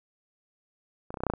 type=clicks; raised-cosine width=1 ms; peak=-24 / -20 / -24 / -23 / -12 / -11 / -13 / -16 dBFS; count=8; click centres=1.105 / 1.142 / 1.172 / 1.205 / 1.236 / 1.267 / 1.3 / 1.337 s; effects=none